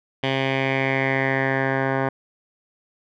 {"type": "tone with low-pass filter sweep", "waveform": "10% pulse", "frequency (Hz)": 134.2, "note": "C3", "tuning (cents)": 44, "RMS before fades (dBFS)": -22, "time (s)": [0.23, 2.09], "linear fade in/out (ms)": 5, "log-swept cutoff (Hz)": [2900, 1400], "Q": 4.3, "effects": []}